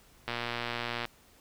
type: click train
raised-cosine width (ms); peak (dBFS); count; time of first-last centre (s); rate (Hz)
0.3; -17; 93; 0.28-1.053; 119
effects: pink hiss -60 dBFS RMS until 1.4 s